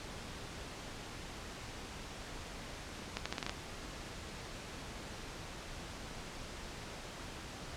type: accelerating click train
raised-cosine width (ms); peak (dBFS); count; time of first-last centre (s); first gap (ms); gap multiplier
0.2; -18; 7; 3.17-3.495; 86; 0.81
effects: pink hiss -46 dBFS RMS until 7.76 s + low-pass 7000 Hz 12 dB/octave